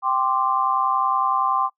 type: chord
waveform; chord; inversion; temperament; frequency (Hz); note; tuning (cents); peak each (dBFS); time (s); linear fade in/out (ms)
sine; G suspended fourth; none; just; 784 / 1045.3 / 1176; G5 / C6 / D6; 0 / -2 / +2; -24 / -21 / -23; 0.02-1.7; 50
effects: noise-tail reverb RT60 0.1 s tail -21 dB re dry